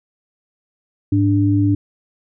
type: tone pair together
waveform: sine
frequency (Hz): 103.83 / 293.2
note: G#2 / D4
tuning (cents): 0 / -3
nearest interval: octave + tritone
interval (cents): 1797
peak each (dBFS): -15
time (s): 1.12-1.75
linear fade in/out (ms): 5
effects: none